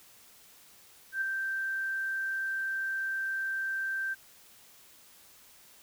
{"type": "tone with ADSR envelope", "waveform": "sine", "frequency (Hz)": 1566, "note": "G6", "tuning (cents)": -2, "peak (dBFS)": -26, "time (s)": [1.12, 4.15], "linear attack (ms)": 96, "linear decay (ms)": 5, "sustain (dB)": -4, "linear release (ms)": 23, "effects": ["white hiss -57 dBFS RMS until 5.82 s"]}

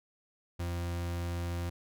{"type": "tone", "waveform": "40% pulse", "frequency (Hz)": 86.5, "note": "F2", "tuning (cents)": -16, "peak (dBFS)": -32, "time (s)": [0.59, 1.7], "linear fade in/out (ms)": 10, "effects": []}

